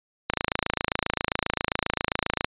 click train, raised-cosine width 0.3 ms, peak -6 dBFS, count 60, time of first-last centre 0.3-2.445 s, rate 27.5 Hz, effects resampled to 8000 Hz

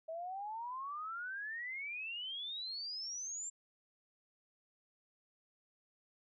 sine exponential sweep, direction up, 634 to 7459 Hz, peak -40 dBFS, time 0.08-3.5 s, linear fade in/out 10 ms, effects none

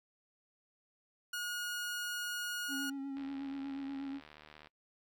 sawtooth tone, 1441 Hz, F#6, 46 cents flat, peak -33 dBFS, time 1.33-2.9 s, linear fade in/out 5 ms
triangle tone with vibrato, 274.4 Hz, C#4, 17 cents flat, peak -36 dBFS, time 2.68-4.21 s, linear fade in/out 50 ms, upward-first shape sine, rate 8.3 Hz, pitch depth 26 cents each way
click train, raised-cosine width 0.3 ms, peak -37 dBFS, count 115, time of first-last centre 3.17-4.672 s, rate 75.9 Hz
effects noise-tail reverb RT60 0.1 s tail -24 dB re dry

